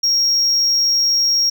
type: tone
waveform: sine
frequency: 5588 Hz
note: F8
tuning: in tune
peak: -10 dBFS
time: 0.03-1.5 s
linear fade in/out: 10 ms
effects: tanh soft clip ceiling -12 dBFS + 8-bit